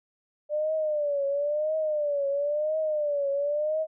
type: tone with vibrato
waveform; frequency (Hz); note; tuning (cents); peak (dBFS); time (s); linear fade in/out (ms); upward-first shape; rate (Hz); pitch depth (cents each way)
sine; 592; D5; +14; -24; 0.49-3.87; 50; triangle; 0.98; 120
effects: none